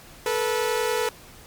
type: tone pair together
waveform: sawtooth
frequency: 438.1 / 488.4 Hz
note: A4 / B4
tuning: -7 / -19 cents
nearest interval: major second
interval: 188 cents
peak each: -21 dBFS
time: 0.26-1.09 s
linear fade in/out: 2 ms
effects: pink hiss -47 dBFS RMS until 1.46 s + MP3 96 kbps